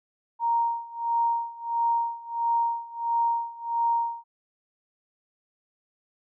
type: tone with tremolo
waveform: sine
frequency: 932.3 Hz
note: A#5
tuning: in tune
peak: -20 dBFS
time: 0.39-4.24 s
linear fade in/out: 50 ms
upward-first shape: sine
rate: 1.5 Hz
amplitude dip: 90%
effects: none